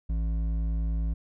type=tone with hard clipping; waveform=sine; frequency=55 Hz; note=A1; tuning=in tune; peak=-27 dBFS; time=0.09-1.14 s; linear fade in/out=10 ms; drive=8 dB; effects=none